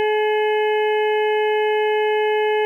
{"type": "harmonic tone", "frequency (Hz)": 426.3, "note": "G#4", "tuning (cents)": 45, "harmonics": [1, 2, 4, 5, 6, 7], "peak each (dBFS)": [-17, -23, -29, -31, -33, -34], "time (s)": [0, 2.65], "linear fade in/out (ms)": 0, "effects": ["9-bit"]}